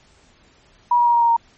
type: tone with pitch steps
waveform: sine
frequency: 964 / 956.8 / 949.6 / 942.5 / 935.5 / 928.5 Hz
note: B5 / A#5 / A#5 / A#5 / A#5 / A#5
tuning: -42 / +45 / +32 / +19 / +6 / -7 cents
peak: -12 dBFS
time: 0.91-1.366 s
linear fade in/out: 5 ms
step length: 76 ms
effects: pink hiss -54 dBFS RMS until 1.57 s + MP3 32 kbps